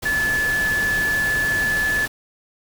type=tone in noise; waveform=sine; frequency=1729 Hz; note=A6; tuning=31 cents flat; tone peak=-18 dBFS; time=0.05-2.06 s; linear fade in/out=10 ms; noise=pink; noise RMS=-29 dBFS; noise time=0.02-2.08 s; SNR=+8 dB; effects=none